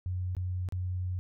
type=tone with dropouts; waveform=sine; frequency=91.1 Hz; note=F#2; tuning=26 cents flat; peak=-30 dBFS; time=0.06-1.19 s; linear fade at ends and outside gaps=0 ms; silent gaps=0.35-0.367 / 0.688-0.723 s; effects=none